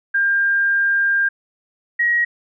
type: tone pair in turn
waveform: sine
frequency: 1600 / 1898 Hz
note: G6 / A#6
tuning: +35 / +31 cents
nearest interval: minor third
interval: 296 cents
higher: second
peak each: -14 dBFS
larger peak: neither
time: 0.14-1.29 / 1.99-2.25 s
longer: first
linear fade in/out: 10 ms
effects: none